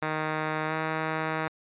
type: tone with pitch glide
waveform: 5% pulse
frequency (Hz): 155.56 to 158.19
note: D#3 to D#3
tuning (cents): 0 to +29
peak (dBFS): -16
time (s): 0.02-1.48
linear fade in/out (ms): 5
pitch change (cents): +29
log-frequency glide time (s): 0.67-0.73
effects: resampled to 8000 Hz